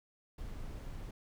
brown noise, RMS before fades -43 dBFS, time 0.38-1.11 s, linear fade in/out 5 ms, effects none

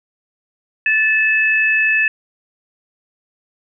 sine tone pair together, 1748.5 / 2600 Hz, A6 / E7, -11 / -24 cents, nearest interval perfect fifth, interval 687 cents, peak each -15 dBFS, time 0.86-2.08 s, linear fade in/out 2 ms, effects none

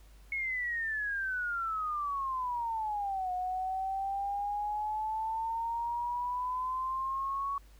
sine exponential two-way sweep, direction down then up, 2194 to 726 to 1122 Hz, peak -31 dBFS, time 0.32-7.58 s, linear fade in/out 2 ms, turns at 3.32 s, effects added 50 Hz sine -53 dBFS peak until 7.79 s + pink hiss -64 dBFS RMS until 7.79 s

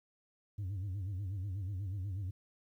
sine tone with vibrato, 96.6 Hz, G2, 25 cents flat, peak -33 dBFS, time 0.58-2.31 s, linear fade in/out 10 ms, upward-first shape sine, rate 8.2 Hz, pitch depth 130 cents each way, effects tanh soft clip ceiling -35 dBFS + 12-bit

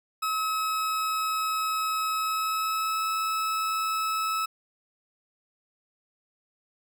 40% pulse tone with pitch glide, 1285 to 1299.2 Hz, E6 to E6, -45 to -26 cents, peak -25 dBFS, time 0.22-4.46 s, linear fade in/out 10 ms, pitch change +19 cents, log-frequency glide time 2.14-3.04 s, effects none

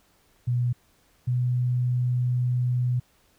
sine tone pair in turn, 122.3 / 124.08 Hz, B2 / B2, -16 / +9 cents, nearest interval unison, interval 25 cents, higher second, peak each -21 dBFS, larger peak neither, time 0.47-0.73 / 1.27-3 s, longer second, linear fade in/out 10 ms, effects pink hiss -63 dBFS RMS until 3.38 s

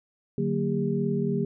sine tone cluster, 147.5 / 185.5 / 229.3 / 402.9 Hz, D3 / F#3 / A#3 / G4, +8 / +5 / -28 / +48 cents, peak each -29 dBFS, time 0.38-1.45 s, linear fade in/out 2 ms, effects none

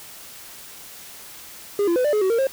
triangle tone with pitch steps, 406.8 / 341.9 / 504 / 592 / 423.5 / 377.7 / 461.4 / 535 Hz, G#4 / F4 / B4 / D5 / G#4 / F#4 / A#4 / C5, -36 / -37 / +35 / +14 / +34 / +36 / -18 / +38 cents, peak -15 dBFS, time 1.79-2.47 s, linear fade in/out 2 ms, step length 85 ms, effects white hiss -41 dBFS RMS until 2.52 s

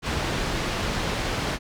pink low-pass noise, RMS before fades -27 dBFS, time 0.02-1.59 s, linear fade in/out 50 ms, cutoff 4900 Hz, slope 12 dB/octave, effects none

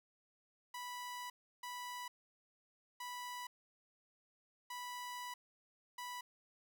sawtooth tone bursts at uneven times, 985 Hz, B5, 5 cents flat, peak -40 dBFS, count 5, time 0.74-1.3 / 1.63-2.08 / 3-3.47 / 4.7-5.34 / 5.98-6.21 s, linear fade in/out 5 ms, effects none

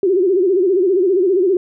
sine tone with vibrato, 372.8 Hz, F#4, 13 cents sharp, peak -11 dBFS, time 0.03-1.57 s, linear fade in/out 2 ms, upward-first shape sine, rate 15 Hz, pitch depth 130 cents each way, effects none

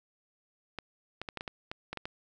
clicks, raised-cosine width 0.3 ms, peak -21 dBFS, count 10, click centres 0.787 / 1.216 / 1.288 / 1.373 / 1.409 / 1.478 / 1.715 / 1.93 / 1.973 / 2.055 s, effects none

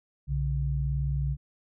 sine tone pair together, 61.9 / 140.7 Hz, B1 / C#3, +5 / +26 cents, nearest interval octave + major second, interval 1421 cents, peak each -28 dBFS, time 0.27-1.37 s, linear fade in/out 50 ms, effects none

